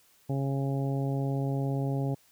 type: harmonic tone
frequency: 137.1 Hz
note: C#3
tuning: 19 cents flat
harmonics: 1 / 2 / 3 / 4 / 5 / 6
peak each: -28 / -34 / -38 / -40 / -42 / -44 dBFS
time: 0.29-2.15 s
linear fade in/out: 10 ms
effects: white hiss -63 dBFS RMS until 2.31 s